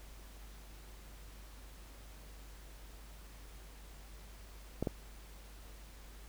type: clicks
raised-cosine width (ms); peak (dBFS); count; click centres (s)
2; -20; 2; 4.826 / 4.872
effects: added 50 Hz sine -51 dBFS peak until 6.28 s + pink hiss -58 dBFS RMS until 6.28 s